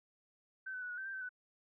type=tone with pitch steps; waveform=sine; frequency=1537 / 1506 / 1476 / 1457 / 1547 / 1578 / 1539 / 1493 Hz; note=G6 / F#6 / F#6 / F#6 / G6 / G6 / G6 / F#6; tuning=-35 / +30 / -5 / -27 / -23 / +11 / -32 / +15 cents; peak=-40 dBFS; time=0.66-1.292 s; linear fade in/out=10 ms; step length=79 ms; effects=none